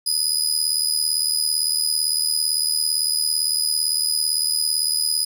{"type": "tone with amplitude modulation", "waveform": "25% pulse", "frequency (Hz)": 4978, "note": "D#8", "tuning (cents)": 0, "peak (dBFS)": -11, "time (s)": [0.06, 5.25], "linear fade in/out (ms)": 10, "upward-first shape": "sine", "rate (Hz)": 77.8, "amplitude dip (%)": 70, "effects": []}